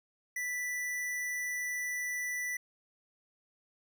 square tone, 1975.5 Hz, B6, in tune, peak -34 dBFS, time 0.36-2.57 s, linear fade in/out 5 ms, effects none

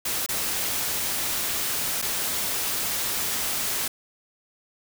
white noise with dropouts, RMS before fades -27 dBFS, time 0.05-3.88 s, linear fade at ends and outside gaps 5 ms, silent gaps 0.263-0.288 / 2.017-2.023 s, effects none

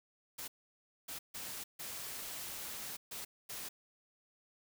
white noise bursts at uneven times, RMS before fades -44 dBFS, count 6, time 0.38-0.48 / 1.08-1.19 / 1.34-1.64 / 1.79-2.97 / 3.11-3.25 / 3.49-3.69 s, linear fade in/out 10 ms, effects none

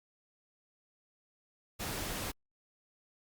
pink noise, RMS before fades -38 dBFS, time 1.79-2.32 s, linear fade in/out 20 ms, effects Opus 48 kbps

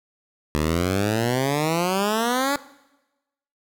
10% pulse exponential sweep, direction up, 73.42 to 290 Hz, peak -12 dBFS, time 0.55-2.56 s, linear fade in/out 0 ms, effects noise-tail reverb RT60 1.0 s tail -19 dB re dry

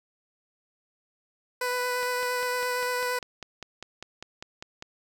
15% pulse tone with vibrato, 496.5 Hz, B4, 9 cents sharp, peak -20 dBFS, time 1.61-3.19 s, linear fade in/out 5 ms, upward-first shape sine, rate 8.7 Hz, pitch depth 11 cents each way
click train, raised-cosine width 0.2 ms, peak -21 dBFS, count 15, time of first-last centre 2.03-4.824 s, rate 5.01 Hz
effects none

